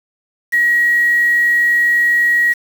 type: tone with quantisation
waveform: sine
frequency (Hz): 1904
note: A#6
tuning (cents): +36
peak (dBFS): -10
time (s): 0.52-2.54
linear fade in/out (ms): 20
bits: 5
effects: none